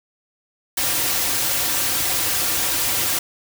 white noise with comb filter, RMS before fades -21 dBFS, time 0.77-3.19 s, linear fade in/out 5 ms, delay 4.7 ms, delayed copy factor -0.65, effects none

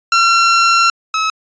sawtooth tone pair in turn, 1363 / 1289.5 Hz, F6 / E6, -43 / -39 cents, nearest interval minor second, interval 96 cents, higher first, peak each -5 / -10 dBFS, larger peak first, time 0.12-0.9 / 1.14-1.3 s, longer first, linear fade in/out 2 ms, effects resampled to 16000 Hz

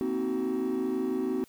triangle chord, C half-diminished seventh, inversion third, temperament just, 235.5 / 261.6 / 314 / 376.7 Hz, Bb3 / C4 / Eb4 / Gb4, +18 / 0 / +16 / +31 cents, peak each -33 / -28 / -32 / -28 dBFS, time 0.01-1.44 s, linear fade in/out 0 ms, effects tanh soft clip ceiling -20 dBFS + white hiss -60 dBFS RMS until 1.48 s

